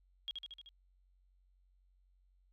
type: tone with echo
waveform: sine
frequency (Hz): 3271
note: G#7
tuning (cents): -27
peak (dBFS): -37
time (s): 0.28-0.31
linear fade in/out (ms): 0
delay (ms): 76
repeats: 5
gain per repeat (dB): -3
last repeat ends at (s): 0.69
effects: added 46 Hz sine -67 dBFS peak until 2.52 s